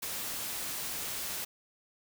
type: noise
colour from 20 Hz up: white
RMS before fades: -37 dBFS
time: 0.02-1.45 s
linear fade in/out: 10 ms
effects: none